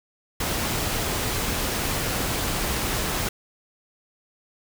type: noise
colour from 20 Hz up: pink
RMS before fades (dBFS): -26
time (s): 0.4-3.29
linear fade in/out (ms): 5
effects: none